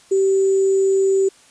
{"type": "tone with sample-and-hold", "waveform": "sine", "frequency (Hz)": 386.8, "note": "G4", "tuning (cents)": -23, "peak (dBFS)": -13, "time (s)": [0.11, 1.29], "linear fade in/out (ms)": 10, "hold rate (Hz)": 7350, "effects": ["white hiss -50 dBFS RMS until 1.5 s", "resampled to 22050 Hz"]}